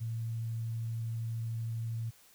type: tone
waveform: sine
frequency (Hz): 114.1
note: A#2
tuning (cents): -37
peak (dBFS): -33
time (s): 0-2.11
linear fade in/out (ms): 20
effects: white hiss -61 dBFS RMS until 2.34 s